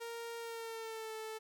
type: tone with pitch glide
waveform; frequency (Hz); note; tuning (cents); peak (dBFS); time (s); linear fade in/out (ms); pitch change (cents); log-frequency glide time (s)
sawtooth; 465 to 438.9; A#4 to A4; -4 to -4; -38; 0-1.39; 20; -100; 0.38-1.14
effects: none